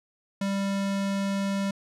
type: tone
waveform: square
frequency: 197.1 Hz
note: G3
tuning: 10 cents sharp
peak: -26 dBFS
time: 0.41-1.71 s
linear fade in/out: 5 ms
effects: low-pass 9000 Hz 12 dB/octave